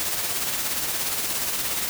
white noise with tremolo, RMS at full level -25 dBFS, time 0-1.89 s, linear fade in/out 0 ms, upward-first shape sine, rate 17 Hz, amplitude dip 35%, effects none

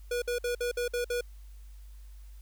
square tone bursts, 484.2 Hz, B4, 34 cents flat, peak -29 dBFS, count 7, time 0.11-1.21 s, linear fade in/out 5 ms, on 110 ms, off 55 ms, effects added 50 Hz sine -45 dBFS peak until 2.41 s + white hiss -65 dBFS RMS until 2.41 s

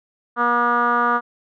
10% pulse tone with low-pass filter, 240 Hz, B3, 49 cents flat, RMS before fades -18 dBFS, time 0.36-1.21 s, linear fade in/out 50 ms, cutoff 1300 Hz, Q 5.5, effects none

